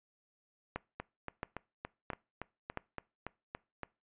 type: two click trains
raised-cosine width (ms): 0.5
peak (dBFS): -21 / -24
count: 4 / 11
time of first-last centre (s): 0.76-2.773 / 1-3.833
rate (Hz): 1.49 / 3.53
effects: noise-tail reverb RT60 0.3 s tail -23 dB re dry + resampled to 8000 Hz